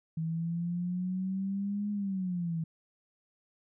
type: exponential two-way sweep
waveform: sine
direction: up then down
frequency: 160.2 to 207.7 to 160.2 Hz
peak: -30 dBFS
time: 0.17-2.64 s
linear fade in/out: 5 ms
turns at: 1.91 s
effects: none